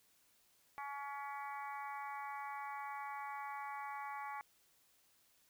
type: harmonic tone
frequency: 281.9 Hz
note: C#4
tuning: 29 cents sharp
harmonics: 3 / 4 / 5 / 6 / 7 / 8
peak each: -45 / -47 / -55 / -57 / -53 / -55 dBFS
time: 0.78-4.41 s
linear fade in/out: 0 ms
effects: white hiss -72 dBFS RMS until 5.49 s